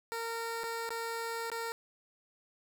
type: tone with dropouts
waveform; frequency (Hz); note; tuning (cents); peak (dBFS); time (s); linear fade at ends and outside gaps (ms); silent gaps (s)
15% pulse; 459.6; A#4; -25; -29; 0.12-1.72; 0; 0.634-0.64 / 0.891-0.905 / 1.501-1.517
effects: none